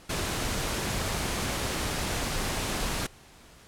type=noise; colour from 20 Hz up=pink; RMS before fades=-30 dBFS; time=0.09-3.07 s; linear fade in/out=10 ms; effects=pink hiss -53 dBFS RMS until 3.67 s + low-pass 11000 Hz 12 dB/octave